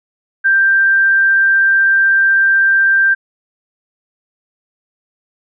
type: tone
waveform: sine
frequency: 1577 Hz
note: G6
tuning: 10 cents sharp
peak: -8 dBFS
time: 0.44-3.15 s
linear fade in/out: 20 ms
effects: none